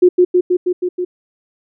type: tone with echo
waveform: sine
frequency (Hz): 360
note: F#4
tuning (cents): -47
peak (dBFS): -4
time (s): 0.02-0.09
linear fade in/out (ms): 10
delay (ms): 160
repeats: 6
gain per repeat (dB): -2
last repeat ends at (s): 1.05
effects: none